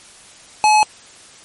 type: tone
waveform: square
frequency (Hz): 853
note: G#5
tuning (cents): +46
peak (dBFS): -10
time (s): 0.64-0.83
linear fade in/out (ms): 0
effects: white hiss -43 dBFS RMS until 1.44 s + MP3 48 kbps